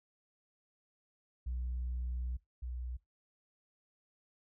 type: tone pair in turn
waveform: sine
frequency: 61.6 / 61.6 Hz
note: B1 / B1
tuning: -4 / -4 cents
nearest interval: unison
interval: 0 cents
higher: neither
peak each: -33 / -37 dBFS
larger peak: first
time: 1.46-2.37 / 2.62-2.97 s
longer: first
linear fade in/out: 10 ms
effects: noise-tail reverb RT60 0.2 s tail -22 dB re dry + tanh soft clip ceiling -32 dBFS